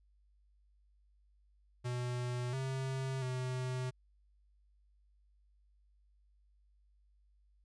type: tone with pitch steps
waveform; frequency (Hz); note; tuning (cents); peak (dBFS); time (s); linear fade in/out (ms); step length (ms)
square; 123.2 / 132.9 / 127.7; B2 / C3 / C3; -4 / +27 / -42; -36; 1.84-3.91; 20; 690
effects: added 50 Hz sine -66 dBFS peak until 7.64 s + resampled to 22050 Hz